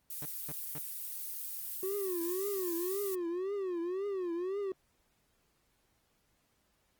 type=noise; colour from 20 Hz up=violet; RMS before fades=-40 dBFS; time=0.1-3.15 s; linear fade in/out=5 ms
type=tone bursts; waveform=sawtooth; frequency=148.6 Hz; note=D3; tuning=21 cents sharp; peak=-37 dBFS; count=3; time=0.22-0.785 s; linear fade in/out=0 ms; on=35 ms; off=230 ms
type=tone with vibrato; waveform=triangle; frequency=370 Hz; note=F#4; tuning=in tune; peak=-31 dBFS; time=1.83-4.72 s; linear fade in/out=2 ms; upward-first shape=triangle; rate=1.9 Hz; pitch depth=190 cents each way
effects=pink hiss -74 dBFS RMS until 6.99 s + Opus 24 kbps